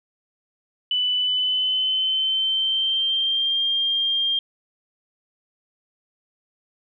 sine tone with pitch glide, 2987 to 3201 Hz, F#7 to G7, +16 to +36 cents, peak -19 dBFS, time 0.91-4.39 s, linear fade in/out 2 ms, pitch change +120 cents, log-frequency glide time 1.17-3.62 s, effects none

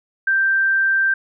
sine tone, 1570 Hz, G6, 2 cents sharp, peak -14 dBFS, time 0.27-1.14 s, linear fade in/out 5 ms, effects none

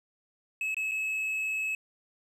triangle tone with dropouts, 2583 Hz, E7, 36 cents flat, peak -27 dBFS, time 0.61-1.75 s, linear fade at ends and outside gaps 2 ms, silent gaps 0.745-0.767 / 0.913-0.917 s, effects none

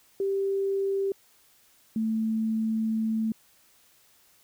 sine tone pair in turn, 392 / 221.3 Hz, G4 / A3, 0 / +10 cents, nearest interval minor seventh, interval 990 cents, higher first, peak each -24 dBFS, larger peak neither, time 0.2-1.12 / 1.96-3.32 s, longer second, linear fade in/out 2 ms, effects white hiss -61 dBFS RMS until 4.43 s

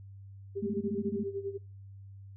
sine tone with tremolo, 395.6 Hz, G4, 16 cents sharp, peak -31 dBFS, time 0.55-1.58 s, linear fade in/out 20 ms, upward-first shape sine, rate 10 Hz, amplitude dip 80%
sine tone bursts, 214.4 Hz, A3, 45 cents flat, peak -29 dBFS, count 9, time 0.62-1.238 s, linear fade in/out 10 ms, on 50 ms, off 21 ms
effects noise-tail reverb RT60 0.3 s tail -25 dB re dry + added 98 Hz sine -46 dBFS peak until 2.36 s

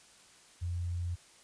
sine tone, 87.31 Hz, F2, in tune, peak -32 dBFS, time 0.61-1.16 s, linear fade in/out 20 ms, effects white hiss -59 dBFS RMS until 1.43 s + resampled to 22050 Hz

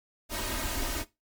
pink noise with comb filter, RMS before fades -32 dBFS, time 0.29-1.05 s, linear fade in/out 50 ms, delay 3.2 ms, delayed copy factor +0.85, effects noise-tail reverb RT60 0.2 s tail -17 dB re dry + MP3 96 kbps

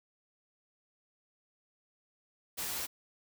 white noise with comb filter, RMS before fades -37 dBFS, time 2.57-2.87 s, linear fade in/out 20 ms, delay 12 ms, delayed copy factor +0.5, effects none

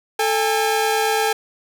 sawtooth tone pair together, 440 / 811.2 Hz, A4 / G#5, 0 / -41 cents, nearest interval major seventh, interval 1059 cents, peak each -16 dBFS, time 0.19-1.33 s, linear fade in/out 5 ms, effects none

